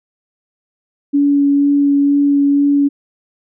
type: tone with vibrato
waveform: sine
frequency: 283.7 Hz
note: C#4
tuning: 40 cents sharp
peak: -9 dBFS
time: 1.13-2.89 s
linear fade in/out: 20 ms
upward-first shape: sine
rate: 2.1 Hz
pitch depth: 9 cents each way
effects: none